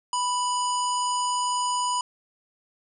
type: harmonic tone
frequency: 987.8 Hz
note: B5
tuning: in tune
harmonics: 1 / 3 / 5 / 7 / 9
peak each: -24 / -34 / -36 / -33 / -37 dBFS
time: 0.13-2.01 s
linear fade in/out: 2 ms
effects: none